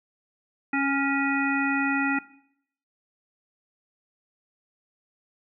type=harmonic tone with a mistuned harmonic; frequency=275.9 Hz; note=C#4; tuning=8 cents flat; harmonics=1 / 3 / 5 / 7 / 9; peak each=-25 / -31 / -30 / -30 / -31 dBFS; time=0.73-2.19 s; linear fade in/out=5 ms; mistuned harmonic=5; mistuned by=+24 cents; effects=noise-tail reverb RT60 0.7 s tail -18 dB re dry